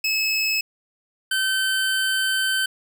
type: tone pair in turn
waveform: 25% pulse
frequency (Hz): 2590 / 1540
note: E7 / G6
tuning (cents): -31 / -31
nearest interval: major sixth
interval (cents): 900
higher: first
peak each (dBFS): -16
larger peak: neither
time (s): 0.04-0.61 / 1.31-2.66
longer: second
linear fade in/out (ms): 5
effects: none